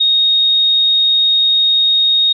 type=tone; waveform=sine; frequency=3729 Hz; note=A#7; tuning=in tune; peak=-9 dBFS; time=0-2.33 s; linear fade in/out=10 ms; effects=none